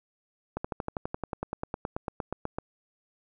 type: slowing click train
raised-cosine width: 1 ms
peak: -17 dBFS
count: 21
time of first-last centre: 0.57-2.585 s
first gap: 75 ms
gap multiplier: 1.03
effects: none